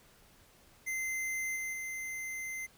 square tone with level steps, 2073 Hz, C7, 17 cents flat, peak -34 / -36 / -38 dBFS, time 0.86-2.67 s, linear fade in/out 20 ms, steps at 1.56 / 1.73 s, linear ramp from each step 2 ms, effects pink hiss -62 dBFS RMS until 2.77 s

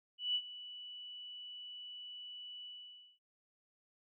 sine tone with ADSR envelope, 2960 Hz, F#7, in tune, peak -30 dBFS, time 0.18-3.19 s, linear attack 170 ms, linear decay 60 ms, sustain -16 dB, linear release 540 ms, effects none

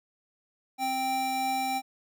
square tone pair together, 262.6 / 785 Hz, C4 / G5, +6 / +2 cents, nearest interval octave + perfect fifth, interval 1896 cents, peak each -37 / -28 dBFS, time 0.78-1.82 s, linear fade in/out 50 ms, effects none

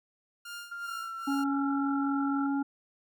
sawtooth tone with tremolo, 1404 Hz, F6, 9 cents sharp, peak -35 dBFS, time 0.45-1.44 s, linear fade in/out 5 ms, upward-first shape sine, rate 2.5 Hz, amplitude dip 85%
sine tone with pitch glide, 1396.9 to 1347 Hz, F6 to E6, 0 to +37 cents, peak -36 dBFS, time 0.71-2.47 s, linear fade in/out 10 ms, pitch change -63 cents, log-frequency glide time 0.84-0.94 s
harmonic tone, 278.2 Hz, C#4, 6 cents sharp, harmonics 1 / 3 / 5, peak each -27 / -37 / -41 dBFS, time 1.27-2.63 s, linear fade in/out 10 ms
effects none

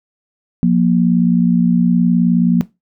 sine tone pair together, 176.9 / 236.1 Hz, F3 / A#3, +23 / +22 cents, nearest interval perfect fourth, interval 499 cents, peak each -11 / -13 dBFS, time 0.63-2.61 s, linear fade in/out 0 ms, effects noise-tail reverb RT60 0.2 s tail -17 dB re dry

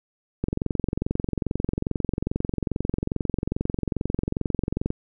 click train, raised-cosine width 3 ms, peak -11 dBFS, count 101, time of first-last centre 0.44-4.904 s, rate 22.4 Hz, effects none

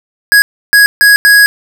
square tone bursts at uneven times, 1661.2 Hz, G#6, in tune, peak -3 dBFS, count 4, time 0.32-0.42 / 0.73-0.86 / 1.01-1.16 / 1.25-1.46 s, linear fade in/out 0 ms, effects none

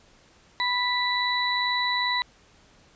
harmonic tone, 987.8 Hz, B5, in tune, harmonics 1 / 2 / 4, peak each -27 / -27 / -27 dBFS, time 0.6-2.22 s, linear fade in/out 0 ms, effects pink hiss -57 dBFS RMS until 2.95 s + resampled to 16000 Hz

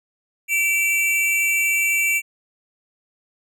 square tone pair together, 2316 / 2718 Hz, D7 / F7, -25 / -48 cents, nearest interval minor third, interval 277 cents, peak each -19 / -24 dBFS, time 0.48-2.22 s, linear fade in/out 50 ms, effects none

